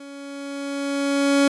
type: tone with level ramp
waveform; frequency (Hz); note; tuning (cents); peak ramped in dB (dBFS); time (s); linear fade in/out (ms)
30% pulse; 280.1; C#4; +18; -35 to -11; 0-1.48; 5
effects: resampled to 24000 Hz